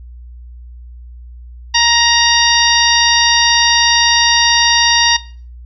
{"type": "harmonic tone with a mistuned harmonic", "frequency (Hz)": 939, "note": "A#5", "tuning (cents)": 12, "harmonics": [1, 2, 3, 4, 5, 6], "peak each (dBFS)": [-16, -16, -16, -16, -16, -16], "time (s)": [1.74, 5.17], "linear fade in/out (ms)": 10, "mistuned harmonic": 4, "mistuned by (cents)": -25, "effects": ["noise-tail reverb RT60 0.4 s tail -18 dB re dry", "added 60 Hz sine -31 dBFS peak until 5.65 s"]}